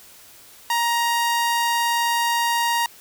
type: tone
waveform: sawtooth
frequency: 939 Hz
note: A#5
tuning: 12 cents sharp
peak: -15 dBFS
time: 0.7-2.86 s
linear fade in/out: 2 ms
effects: white hiss -47 dBFS RMS until 3 s